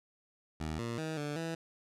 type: tone with pitch steps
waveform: 15% pulse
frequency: 78.2 / 117.1 / 158.4 / 147 / 164.3 Hz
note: D#2 / A#2 / D#3 / D3 / E3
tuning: +9 / +8 / +31 / +2 / -5 cents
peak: -29 dBFS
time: 0.6-1.55 s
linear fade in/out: 5 ms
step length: 190 ms
effects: low-pass 9000 Hz 12 dB/octave